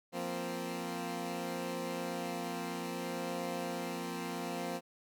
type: chord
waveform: 15% pulse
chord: F suspended fourth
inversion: none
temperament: equal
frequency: 174.61 / 233.1 / 261.6 Hz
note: F3 / Bb3 / C4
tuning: 0 / 0 / 0 cents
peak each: -34 / -35 / -35 dBFS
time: 0.12-4.81 s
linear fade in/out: 50 ms
effects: none